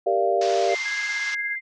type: chord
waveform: sine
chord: G minor seventh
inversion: none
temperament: equal with one note detuned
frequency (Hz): 392 / 466.2 / 587.3 / 690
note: G4 / Bb4 / D5 / F5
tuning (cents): 0 / 0 / 0 / -21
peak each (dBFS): -24 / -26 / -25 / -22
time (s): 0.06-0.75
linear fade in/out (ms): 10
type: band-pass noise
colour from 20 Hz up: white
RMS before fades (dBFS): -35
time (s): 0.41-1.35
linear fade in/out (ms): 5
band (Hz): 840 to 6300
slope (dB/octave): 48
type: tone with tremolo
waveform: sine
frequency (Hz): 2093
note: C7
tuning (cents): 0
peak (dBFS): -24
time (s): 0.68-1.61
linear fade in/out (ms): 50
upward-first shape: sine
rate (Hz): 17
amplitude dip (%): 45
type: tone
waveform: sine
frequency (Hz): 1652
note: G#6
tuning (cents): -10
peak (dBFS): -29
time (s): 0.85-1.56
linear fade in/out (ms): 10
effects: none